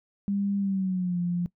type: tone with pitch glide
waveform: sine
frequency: 200 to 175.12 Hz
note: G3 to F3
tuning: +35 to +5 cents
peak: -24 dBFS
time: 0.28-1.46 s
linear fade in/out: 0 ms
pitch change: -230 cents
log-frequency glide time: 0.58-1.19 s
effects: noise-tail reverb RT60 0.1 s tail -20 dB re dry